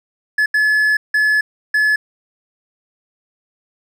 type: tone bursts at uneven times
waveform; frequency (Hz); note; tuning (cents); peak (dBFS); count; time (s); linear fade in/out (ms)
triangle; 1714; A6; -46; -10; 4; 0.38-0.46 / 0.54-0.97 / 1.14-1.41 / 1.74-1.96; 5
effects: none